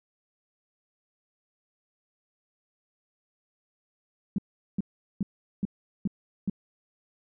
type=tone bursts; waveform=sine; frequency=196.9 Hz; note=G3; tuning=8 cents sharp; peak=-23 dBFS; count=6; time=4.36-6.498 s; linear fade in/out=2 ms; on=23 ms; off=400 ms; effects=none